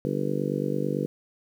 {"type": "harmonic tone", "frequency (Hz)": 49, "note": "G1", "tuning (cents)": 0, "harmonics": [3, 4, 5, 6, 7, 8, 9, 10], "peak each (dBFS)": [-31, -32, -35, -32, -35, -35, -33, -33], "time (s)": [0.05, 1.06], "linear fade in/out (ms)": 0, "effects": ["9-bit"]}